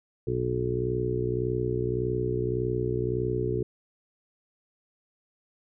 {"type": "harmonic tone with a mistuned harmonic", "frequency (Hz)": 61.74, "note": "B1", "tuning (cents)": 0, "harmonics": [1, 2, 3, 4, 5, 6, 7], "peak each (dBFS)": [-38, -30, -40, -40, -36, -30, -31], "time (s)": [0.27, 3.63], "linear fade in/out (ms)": 5, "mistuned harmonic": 1, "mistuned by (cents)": 21, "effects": []}